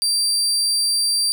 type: tone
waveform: 30% pulse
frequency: 4699 Hz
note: D8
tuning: in tune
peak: -14 dBFS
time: 0.02-1.32 s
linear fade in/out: 0 ms
effects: none